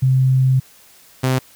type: tone pair in turn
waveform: sine / sawtooth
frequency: 130.81 / 129.83 Hz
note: C3 / C3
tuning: 0 / -13 cents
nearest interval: unison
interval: 13 cents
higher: first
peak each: -11 dBFS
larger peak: neither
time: 0.02-0.6 / 1.23-1.39 s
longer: first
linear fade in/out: 10 ms
effects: white hiss -48 dBFS RMS until 1.55 s